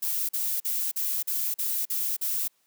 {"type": "noise bursts", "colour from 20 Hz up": "violet", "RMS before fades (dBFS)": -28, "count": 8, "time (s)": [0.02, 2.481], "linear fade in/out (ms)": 10, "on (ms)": 270, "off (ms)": 43, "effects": ["white hiss -69 dBFS RMS until 2.66 s", "high-pass 150 Hz 12 dB/octave"]}